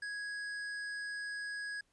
sine tone with hard clipping, 1661.2 Hz, G#6, in tune, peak -40 dBFS, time 0.02-1.81 s, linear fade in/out 5 ms, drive 10 dB, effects pink hiss -75 dBFS RMS until 1.92 s + resampled to 24000 Hz

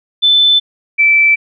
sine tone pair in turn, 3520 / 2324 Hz, A7 / D7, 0 / -19 cents, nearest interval perfect fifth, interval 719 cents, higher first, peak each -6 dBFS, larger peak neither, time 0.22-0.6 / 0.98-1.36 s, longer neither, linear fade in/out 20 ms, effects none

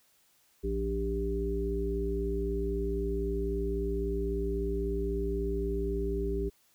harmonic tone with a mistuned harmonic, 58.27 Hz, A#1, in tune, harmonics 1 / 3 / 5 / 7, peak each -32 / -39 / -39 / -32 dBFS, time 0.63-6.5 s, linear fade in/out 20 ms, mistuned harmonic 7, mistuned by -55 cents, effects white hiss -67 dBFS RMS until 6.74 s

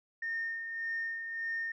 sine tone with tremolo, 1827 Hz, A#6, 35 cents flat, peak -31 dBFS, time 0.22-1.72 s, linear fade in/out 5 ms, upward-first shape sine, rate 1.7 Hz, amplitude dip 50%, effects tanh soft clip ceiling -28 dBFS

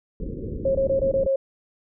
pink low-pass noise, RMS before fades -31 dBFS, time 0.2-1.27 s, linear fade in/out 2 ms, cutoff 520 Hz, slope 96 dB/octave
sine tone bursts, 540 Hz, C#5, 45 cents flat, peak -18 dBFS, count 6, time 0.65-1.36 s, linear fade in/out 5 ms, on 100 ms, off 22 ms
effects none

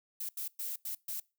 violet noise bursts at uneven times, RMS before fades -38 dBFS, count 5, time 0.2-0.29 / 0.37-0.48 / 0.59-0.76 / 0.85-0.95 / 1.08-1.2 s, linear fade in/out 5 ms, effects noise-tail reverb RT60 0.3 s tail -24 dB re dry

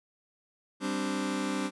sawtooth chord, G suspended fourth, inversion none, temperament just, 196 / 261.3 / 294 Hz, G3 / C4 / D4, 0 / -2 / +2 cents, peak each -30 / -30 / -29 dBFS, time 0.8-1.71 s, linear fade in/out 50 ms, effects resampled to 24000 Hz

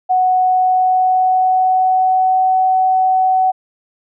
sine tone with pitch glide, 740 to 750.8 Hz, F#5 to F#5, 0 to +25 cents, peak -10 dBFS, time 0.09-3.52 s, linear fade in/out 20 ms, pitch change +25 cents, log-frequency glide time 0.41-2.56 s, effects none

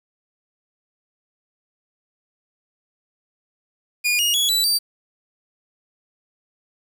sawtooth tone with pitch steps, 2436 / 2864 / 3366 / 3957 / 4652 Hz, D#7 / F7 / G#7 / B7 / D8, -37 / +43 / +23 / +3 / -17 cents, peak -14 dBFS, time 4.04-4.79 s, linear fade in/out 20 ms, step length 150 ms, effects 8-bit

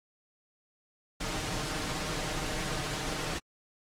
pink noise with comb filter, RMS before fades -34 dBFS, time 1.2-3.39 s, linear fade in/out 10 ms, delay 6.5 ms, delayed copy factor +0.55, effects low-pass 8000 Hz 12 dB/octave + AAC 64 kbps

